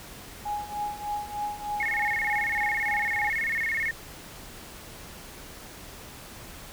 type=tone with tremolo; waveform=sine; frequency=830.6 Hz; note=G#5; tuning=in tune; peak=-26 dBFS; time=0.45-3.3 s; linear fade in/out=10 ms; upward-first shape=triangle; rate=3.3 Hz; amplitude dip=85%
type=tone with vibrato; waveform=sine; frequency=1994 Hz; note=B6; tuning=16 cents sharp; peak=-25 dBFS; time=1.8-3.91 s; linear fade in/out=2 ms; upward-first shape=square; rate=18 Hz; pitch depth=150 cents each way
effects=pink hiss -44 dBFS RMS until 6.72 s